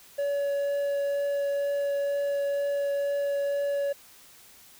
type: tone with vibrato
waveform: triangle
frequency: 566 Hz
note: C#5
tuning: 36 cents sharp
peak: -23 dBFS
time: 0.18-3.93 s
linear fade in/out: 10 ms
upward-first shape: triangle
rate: 2.1 Hz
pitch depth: 8 cents each way
effects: white hiss -53 dBFS RMS until 4.79 s